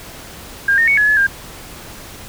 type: tone with pitch steps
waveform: sine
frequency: 1608 / 1834 / 2223 / 1695 / 1710 / 1602 Hz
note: G6 / A#6 / C#7 / G#6 / A6 / G6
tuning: +44 / -29 / +4 / +35 / -50 / +37 cents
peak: -10 dBFS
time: 0.68-1.268 s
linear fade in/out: 5 ms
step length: 98 ms
effects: pink hiss -35 dBFS RMS until 2.28 s